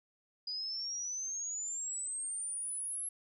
sine exponential sweep, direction up, 4890 to 11175 Hz, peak -36 dBFS, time 0.47-3.09 s, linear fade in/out 5 ms, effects none

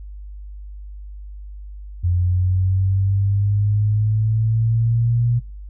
sine linear sweep, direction up, 87.4 to 120.3 Hz, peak -15 dBFS, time 2.03-5.4 s, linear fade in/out 20 ms, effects noise-tail reverb RT60 0.3 s tail -20 dB re dry + added 50 Hz sine -32 dBFS peak until 5.69 s

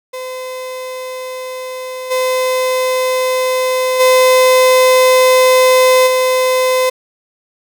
35% pulse tone with level steps, 512 Hz, C5, 38 cents flat, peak -21 / -11 / -5 / -9 dBFS, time 0.13-6.9 s, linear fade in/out 10 ms, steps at 2.1 / 3.99 / 6.06 s, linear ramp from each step 20 ms, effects none

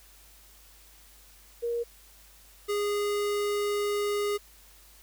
sine / square tone pair in turn, 471.4 / 411.3 Hz, A#4 / G#4, +19 / -17 cents, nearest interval major second, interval 236 cents, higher first, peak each -27 dBFS, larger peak neither, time 1.62-1.84 / 2.68-4.38 s, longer second, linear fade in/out 20 ms, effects added 50 Hz sine -57 dBFS peak until 5.02 s + white hiss -56 dBFS RMS until 5.02 s

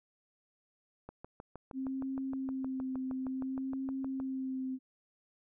click train, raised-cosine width 1 ms, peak -31 dBFS, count 21, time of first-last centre 1.09-4.2 s, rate 6.43 Hz
sine tone with vibrato, 263.6 Hz, C4, 13 cents sharp, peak -34 dBFS, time 1.73-4.79 s, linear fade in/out 50 ms, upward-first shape sine, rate 0.57 Hz, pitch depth 22 cents each way
effects none

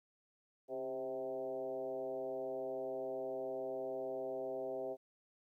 sine tone with frequency modulation, 523.3 Hz, C5, in tune, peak -38 dBFS, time 0.68-4.97 s, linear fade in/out 50 ms, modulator 127 Hz, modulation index 1.4, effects 13-bit

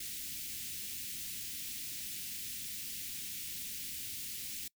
white band-stop noise, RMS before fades -42 dBFS, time 0-4.68 s, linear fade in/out 5 ms, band 300 to 2200 Hz, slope 24 dB/octave, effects noise-tail reverb RT60 0.1 s tail -23 dB re dry

